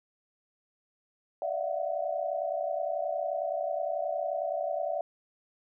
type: tone cluster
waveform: sine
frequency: 585 / 653 / 684 / 742 Hz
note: D5 / E5 / F5 / F#5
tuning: -7 / -17 / -36 / +5 cents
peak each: -33 / -34 / -36 / -36 dBFS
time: 1.42-5.01 s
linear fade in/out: 2 ms
effects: none